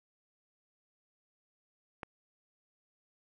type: click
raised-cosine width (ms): 0.5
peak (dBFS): -24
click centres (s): 2.032
effects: none